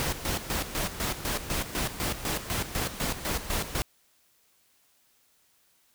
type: noise with tremolo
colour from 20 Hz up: pink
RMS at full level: -29 dBFS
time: 0-3.82 s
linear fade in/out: 0 ms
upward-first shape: square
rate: 4 Hz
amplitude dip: 70%
effects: white hiss -66 dBFS RMS until 5.94 s